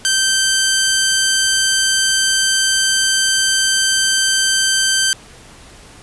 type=tone; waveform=10% pulse; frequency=1556 Hz; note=G6; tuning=13 cents flat; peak=-4 dBFS; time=0.05-5.13 s; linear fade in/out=0 ms; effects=pink hiss -41 dBFS RMS until 6.02 s + resampled to 24000 Hz